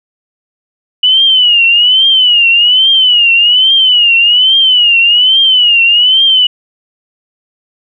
sine tone with vibrato, 2949 Hz, F#7, 6 cents flat, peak -4 dBFS, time 1.03-6.47 s, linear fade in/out 5 ms, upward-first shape triangle, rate 1.2 Hz, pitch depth 150 cents each way, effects none

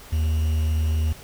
triangle tone with quantisation, 78.3 Hz, D#2, 11 cents sharp, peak -17 dBFS, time 0.12-1.13 s, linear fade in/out 10 ms, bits 7, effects pink hiss -44 dBFS RMS until 1.23 s

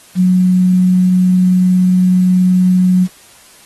sine tone with quantisation, 183 Hz, F#3, 19 cents flat, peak -7 dBFS, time 0.15-3.08 s, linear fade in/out 50 ms, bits 6, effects white hiss -43 dBFS RMS until 3.65 s + AAC 32 kbps

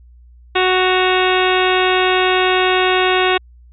harmonic tone with a mistuned harmonic, 370 Hz, F#4, in tune, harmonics 1 / 2 / 3 / 4 / 5 / 6 / 7 / 8 / 9 / 10, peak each -16 / -19 / -21 / -22 / -23 / -24 / -24 / -25 / -26 / -26 dBFS, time 0.55-3.38 s, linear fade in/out 10 ms, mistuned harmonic 8, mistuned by -77 cents, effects added 60 Hz sine -41 dBFS peak until 3.72 s

